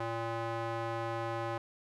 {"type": "tone with band-pass filter", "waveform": "square", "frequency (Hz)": 115, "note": "A#2", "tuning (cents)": -23, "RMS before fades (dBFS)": -36, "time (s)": [0, 1.58], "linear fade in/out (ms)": 5, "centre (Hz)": 880, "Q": 1, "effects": []}